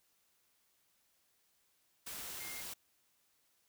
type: tone in noise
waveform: sine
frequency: 2118 Hz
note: C7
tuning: 21 cents sharp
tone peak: -49 dBFS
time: 2.4-2.62 s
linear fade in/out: 10 ms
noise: white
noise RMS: -45 dBFS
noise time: 2.06-2.74 s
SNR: -7 dB
effects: white hiss -75 dBFS RMS until 3.68 s